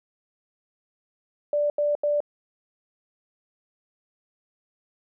sine tone bursts, 587.3 Hz, D5, in tune, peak -20 dBFS, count 3, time 1.53-2.204 s, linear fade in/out 2 ms, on 170 ms, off 82 ms, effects none

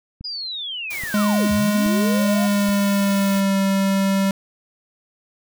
click train, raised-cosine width 5 ms, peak -23 dBFS, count 4, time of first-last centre 0.21-2.689 s, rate 1.21 Hz
sine linear two-way sweep, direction down then up, 4986 to 66.8 to 725 Hz, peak -26 dBFS, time 0.24-2.47 s, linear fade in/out 10 ms, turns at 1.52 s
white noise, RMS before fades -34 dBFS, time 0.9-3.41 s, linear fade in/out 10 ms
square tone with pitch glide, 207.7 to 194.91 Hz, G#3 to G3, 0 to -10 cents, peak -17 dBFS, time 1.14-4.31 s, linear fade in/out 2 ms, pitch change -110 cents, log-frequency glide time 2-3.58 s
effects none

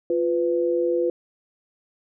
sine tone pair together, 349.2 / 499.1 Hz, F4 / B4, 0 / +18 cents, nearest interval tritone, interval 618 cents, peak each -22 dBFS, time 0.1-1.1 s, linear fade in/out 2 ms, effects none

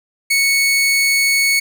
sawtooth tone, 2214 Hz, C#7, 3 cents flat, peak -9 dBFS, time 0.3-1.6 s, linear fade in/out 10 ms, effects none

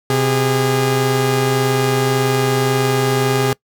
sawtooth tone pair together, 128.8 / 408.2 Hz, C3 / G#4, -27 / -30 cents, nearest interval octave + minor sixth, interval 1997 cents, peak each -13 dBFS, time 0.1-3.53 s, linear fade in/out 2 ms, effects noise-tail reverb RT60 0.1 s tail -23 dB re dry

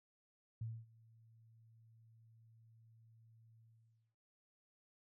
sine tone with ADSR envelope, 113.1 Hz, A2, 48 cents sharp, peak -39 dBFS, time 0.61-4.16 s, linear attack 5 ms, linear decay 240 ms, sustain -24 dB, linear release 560 ms, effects none

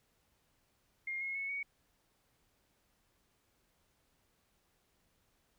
sine tone with pitch steps, 2126 / 2163 / 2201 / 2239 Hz, C7 / C#7 / C#7 / C#7, +27 / -43 / -13 / +17 cents, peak -36 dBFS, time 1.07-1.63 s, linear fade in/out 5 ms, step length 140 ms, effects pink hiss -75 dBFS RMS until 5.58 s

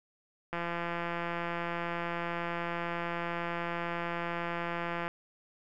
click train, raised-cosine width 0.5 ms, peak -20 dBFS, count 779, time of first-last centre 0.53-5.08 s, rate 171 Hz, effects none

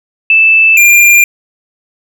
sine / square tone pair in turn, 2637 / 2396 Hz, E7 / D7, 0 / +34 cents, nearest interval major second, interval 166 cents, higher first, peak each -3 dBFS, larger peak neither, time 0.3-0.77 / 0.77-1.24 s, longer neither, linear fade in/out 2 ms, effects none

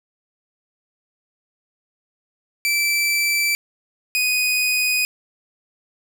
sawtooth tone pair in turn, 2328 / 2491 Hz, D7 / D#7, -16 / +1 cents, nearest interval minor second, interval 117 cents, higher second, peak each -14 dBFS, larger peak neither, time 2.65-3.55 / 4.15-5.05 s, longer neither, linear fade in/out 0 ms, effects none

